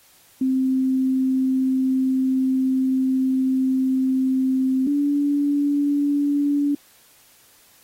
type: tone pair in turn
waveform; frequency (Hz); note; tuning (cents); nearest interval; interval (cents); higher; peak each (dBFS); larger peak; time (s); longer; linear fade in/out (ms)
sine; 261.6 / 287.2; C4 / D4; 0 / -39; major second; 161; second; -17; neither; 0.41-4.87 / 4.87-6.75; first; 5
effects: white hiss -54 dBFS RMS until 7.83 s + AAC 48 kbps